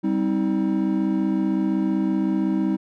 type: chord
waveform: triangle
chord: C minor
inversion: second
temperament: equal with one note detuned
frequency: 196 / 261.6 / 317.3 Hz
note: G3 / C4 / Eb4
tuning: 0 / 0 / +34 cents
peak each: -21 / -24 / -21 dBFS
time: 0.03-2.77 s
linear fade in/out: 20 ms
effects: none